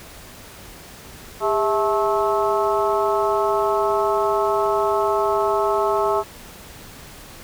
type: harmonic tone with a mistuned harmonic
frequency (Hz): 217.2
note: A3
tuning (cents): -22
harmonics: 2 / 3 / 4 / 5 / 6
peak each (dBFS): -21 / -23 / -24 / -25 / -26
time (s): 1.4-6.24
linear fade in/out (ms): 50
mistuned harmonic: 2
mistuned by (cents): -120
effects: pink hiss -41 dBFS RMS until 7.43 s